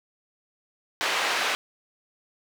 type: band-pass noise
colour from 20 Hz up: white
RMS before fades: -26 dBFS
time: 1.01-1.55 s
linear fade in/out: 0 ms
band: 510 to 2900 Hz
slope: 12 dB/octave
effects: none